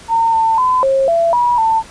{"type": "tone with pitch steps", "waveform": "sine", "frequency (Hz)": [912, 897, 1015, 538, 672, 967, 893], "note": ["A#5", "A5", "B5", "C5", "E5", "B5", "A5"], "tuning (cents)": [-38, 33, 47, 48, 33, -37, 25], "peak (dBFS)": -10, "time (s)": [0.08, 1.83], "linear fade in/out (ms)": 50, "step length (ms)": 250, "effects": ["pink hiss -38 dBFS RMS until 1.9 s", "resampled to 22050 Hz"]}